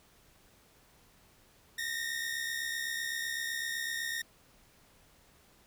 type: tone pair together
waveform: sawtooth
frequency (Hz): 1824 / 1891.9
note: A#6 / A#6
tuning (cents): -38 / +25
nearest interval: minor second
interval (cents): 63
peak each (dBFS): -32 / -35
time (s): 1.78-4.22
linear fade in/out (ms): 5
effects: pink hiss -63 dBFS RMS until 5.66 s